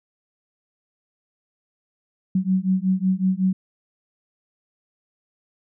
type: beating tone pair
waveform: sine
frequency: 185 / 190.4 Hz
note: F#3 / F#3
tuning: 0 / +50 cents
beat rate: 5.4 Hz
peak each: -21 / -21 dBFS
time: 2.35-3.53 s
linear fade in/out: 5 ms
effects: none